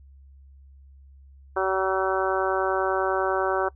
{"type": "harmonic tone", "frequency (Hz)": 190, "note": "F#3", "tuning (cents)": 46, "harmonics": [2, 3, 4, 5, 6, 7, 8], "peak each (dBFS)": [-26, -28, -29, -30, -31, -31, -32], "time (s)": [1.56, 3.69], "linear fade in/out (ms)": 10, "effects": ["noise-tail reverb RT60 0.1 s tail -21 dB re dry", "added 68 Hz sine -47 dBFS peak until 3.75 s"]}